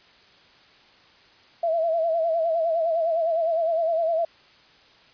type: tone with vibrato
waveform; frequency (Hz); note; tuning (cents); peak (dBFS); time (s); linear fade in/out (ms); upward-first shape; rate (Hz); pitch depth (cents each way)
sine; 659.3; E5; 0; -20; 1.63-4.25; 5; sine; 9.8; 67
effects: white hiss -54 dBFS RMS until 5.13 s + resampled to 11025 Hz